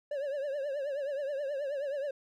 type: tone with vibrato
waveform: triangle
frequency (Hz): 563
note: C#5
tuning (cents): +27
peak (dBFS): -30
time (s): 0.11-2.11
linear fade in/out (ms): 5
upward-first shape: triangle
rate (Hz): 9.4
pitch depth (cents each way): 120
effects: none